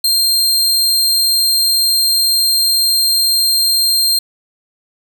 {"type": "tone", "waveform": "sawtooth", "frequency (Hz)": 4186, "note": "C8", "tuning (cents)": 0, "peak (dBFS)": -8, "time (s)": [0.04, 4.19], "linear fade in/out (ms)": 5, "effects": []}